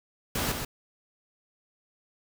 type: noise with echo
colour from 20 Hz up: pink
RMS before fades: -29 dBFS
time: 0.35-0.52 s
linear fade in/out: 5 ms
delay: 130 ms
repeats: 1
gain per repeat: -5 dB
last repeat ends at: 0.65 s
effects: none